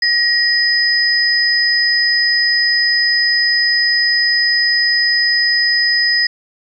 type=tone pair together; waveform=sine; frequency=1895 / 5015 Hz; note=A#6 / D#8; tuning=+28 / +13 cents; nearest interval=octave + perfect fourth; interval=1685 cents; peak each=-14 dBFS; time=0.02-6.27 s; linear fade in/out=5 ms; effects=8-bit